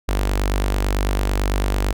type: tone with notch filter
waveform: sawtooth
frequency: 49 Hz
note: G1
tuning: in tune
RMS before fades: -20 dBFS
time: 0.08-1.93 s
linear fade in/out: 10 ms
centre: 140 Hz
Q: 0.89
effects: none